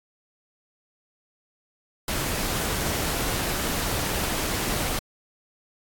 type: noise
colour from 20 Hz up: pink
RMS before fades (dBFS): -27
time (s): 2.08-4.99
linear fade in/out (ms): 2
effects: AAC 64 kbps